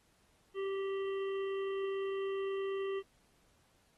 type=harmonic tone; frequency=390 Hz; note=G4; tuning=9 cents flat; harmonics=1 / 3 / 5 / 7 / 8; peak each=-34 / -47 / -51 / -54 / -56 dBFS; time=0.54-3.03 s; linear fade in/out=50 ms; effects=pink hiss -71 dBFS RMS until 3.97 s + AAC 32 kbps